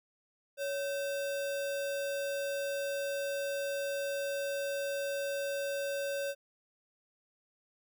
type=tone with sample-and-hold; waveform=sine; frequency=560 Hz; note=C#5; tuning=18 cents sharp; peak=-32 dBFS; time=0.57-6.35 s; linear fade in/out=50 ms; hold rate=2100 Hz; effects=none